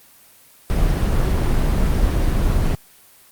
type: noise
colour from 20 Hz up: brown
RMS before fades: -17 dBFS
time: 0.7-2.75 s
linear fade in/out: 0 ms
effects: white hiss -49 dBFS RMS until 3.31 s + Opus 24 kbps